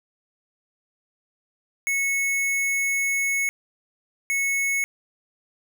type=tone bursts at uneven times; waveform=square; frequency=2200 Hz; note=C#7; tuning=14 cents flat; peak=-22 dBFS; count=2; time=1.87-3.49 / 4.3-4.84 s; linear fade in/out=0 ms; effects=none